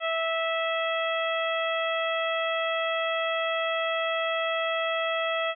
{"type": "harmonic tone", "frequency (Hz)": 655, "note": "E5", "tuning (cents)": -11, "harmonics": [1, 2, 3, 4, 5], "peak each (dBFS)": [-28, -31, -33, -34, -35], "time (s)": [0, 5.55], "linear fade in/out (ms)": 50, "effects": []}